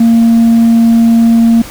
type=tone with tanh clipping; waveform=sine; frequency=230 Hz; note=A#3; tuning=23 cents flat; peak=-4 dBFS; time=0-1.62 s; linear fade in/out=5 ms; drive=1 dB; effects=pink hiss -29 dBFS RMS until 1.7 s